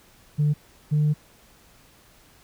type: tone pair in turn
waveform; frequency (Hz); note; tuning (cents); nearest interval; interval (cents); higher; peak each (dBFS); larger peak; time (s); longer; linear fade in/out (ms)
sine; 148.6 / 150.15; D3 / D3; +21 / +39; unison; 18; second; -16; neither; 0.38-0.54 / 0.91-1.14; second; 20
effects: tanh soft clip ceiling -15 dBFS + pink hiss -55 dBFS RMS until 2.43 s